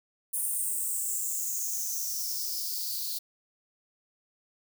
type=noise with high-pass filter sweep; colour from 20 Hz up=violet; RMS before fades=-32 dBFS; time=0.33-3.19 s; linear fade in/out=10 ms; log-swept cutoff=9600 to 4200 Hz; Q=6.5; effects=none